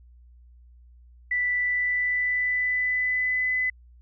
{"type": "tone with pitch glide", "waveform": "sine", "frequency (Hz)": [1975.5, 2010], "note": ["B6", "B6"], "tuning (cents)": [0, 30], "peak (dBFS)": -22, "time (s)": [1.31, 3.7], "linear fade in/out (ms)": 5, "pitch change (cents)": 30, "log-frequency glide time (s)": [1.54, 3.52], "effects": ["added 60 Hz sine -49 dBFS peak until 4.01 s"]}